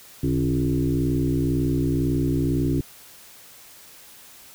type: tone with frequency modulation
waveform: sine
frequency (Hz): 210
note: G#3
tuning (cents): +19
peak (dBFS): -19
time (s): 0.23-2.81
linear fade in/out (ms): 5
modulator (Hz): 62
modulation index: 2.3
effects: white hiss -47 dBFS RMS until 4.54 s